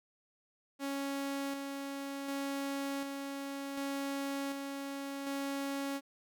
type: tone with tremolo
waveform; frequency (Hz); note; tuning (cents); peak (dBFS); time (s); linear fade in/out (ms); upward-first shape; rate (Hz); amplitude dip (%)
sawtooth; 277.2; C#4; 0; -31; 0.79-6.01; 50; square; 0.67; 35
effects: none